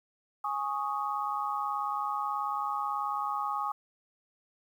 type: chord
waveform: sine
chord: Ab suspended fourth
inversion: none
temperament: just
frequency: 830.6 / 1107.5 / 1245.9 Hz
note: Ab5 / Db6 / Eb6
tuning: 0 / -2 / +2 cents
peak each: -34 dBFS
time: 0.44-3.72 s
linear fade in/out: 5 ms
effects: 10-bit